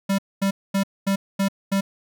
square tone bursts, 196 Hz, G3, in tune, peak -19 dBFS, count 6, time 0.09-1.81 s, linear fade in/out 10 ms, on 95 ms, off 230 ms, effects none

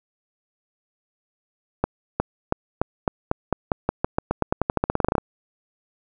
accelerating click train, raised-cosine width 1 ms, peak -5 dBFS, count 26, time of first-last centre 1.84-5.182 s, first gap 360 ms, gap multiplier 0.9, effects none

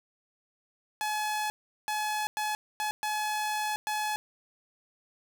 sawtooth tone bursts at uneven times, 850 Hz, G#5, 40 cents sharp, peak -25 dBFS, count 6, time 1.01-1.5 / 1.88-2.27 / 2.37-2.55 / 2.8-2.91 / 3.03-3.76 / 3.87-4.16 s, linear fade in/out 0 ms, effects none

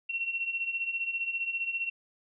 sine beating tone pair, 2713 / 2728 Hz, E7 / F7, +49 / -41 cents, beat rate 15 Hz, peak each -36 / -31 dBFS, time 0.09-1.9 s, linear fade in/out 10 ms, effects none

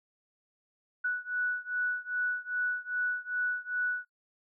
sine beating tone pair, 1476 / 1478.5 Hz, F#6 / F#6, -5 / -2 cents, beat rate 2.5 Hz, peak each -32 / -33 dBFS, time 1.04-4.05 s, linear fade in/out 10 ms, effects noise-tail reverb RT60 0.1 s tail -21 dB re dry

